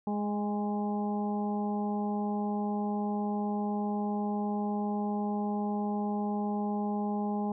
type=harmonic tone with a mistuned harmonic; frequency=207.7 Hz; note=G#3; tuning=in tune; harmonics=1 / 2 / 3 / 4 / 5; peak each=-30 / -38 / -43 / -36 / -47 dBFS; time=0.07-7.52 s; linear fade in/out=2 ms; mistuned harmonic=4; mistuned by=-17 cents; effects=none